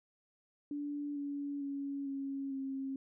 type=tone with pitch steps; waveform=sine; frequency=290 / 284.7 / 279.5 / 274.4 / 269.3 Hz; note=D4 / C#4 / C#4 / C#4 / C#4; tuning=-22 / +46 / +14 / -17 / -50 cents; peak=-36 dBFS; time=0.71-2.96 s; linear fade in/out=2 ms; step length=450 ms; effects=none